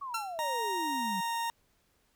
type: exponential sweep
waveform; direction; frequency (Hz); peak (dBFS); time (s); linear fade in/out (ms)
sine; down; 1145 to 180; -36; 0.01-1.21; 10
type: tone with exponential decay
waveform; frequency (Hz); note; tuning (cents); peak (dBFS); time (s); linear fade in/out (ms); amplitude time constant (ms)
sawtooth; 1356; E6; +49; -26; 0.14-0.41; 5; 58
type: tone with pitch glide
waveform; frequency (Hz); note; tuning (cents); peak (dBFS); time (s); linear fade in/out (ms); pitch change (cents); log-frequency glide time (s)
40% pulse; 932.3 to 926.9; A#5 to A#5; 0 to -10; -30; 0.39-1.5; 0; -10; 0.91-1.35
effects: pink hiss -71 dBFS RMS until 2.15 s